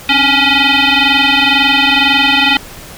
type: tone with frequency modulation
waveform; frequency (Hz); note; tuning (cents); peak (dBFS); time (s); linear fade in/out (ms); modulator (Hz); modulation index
sine; 290; D4; -22; -7; 0.09-2.57; 2; 558; 6.1
effects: pink hiss -32 dBFS RMS until 2.97 s